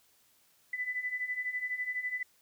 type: beating tone pair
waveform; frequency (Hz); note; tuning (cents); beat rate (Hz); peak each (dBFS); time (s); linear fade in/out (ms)
sine; 1988 / 2000; B6 / B6; +11 / +21; 12; -38 / -34; 0.73-2.23; 5
effects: white hiss -67 dBFS RMS until 2.41 s